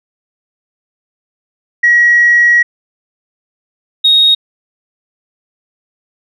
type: tone pair in turn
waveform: sine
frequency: 1910 / 3746 Hz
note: A#6 / A#7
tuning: +42 / +8 cents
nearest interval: octave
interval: 1166 cents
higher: second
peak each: -4 dBFS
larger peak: neither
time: 1.83-2.63 / 4.04-4.35 s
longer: first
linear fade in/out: 10 ms
effects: tanh soft clip ceiling 0 dBFS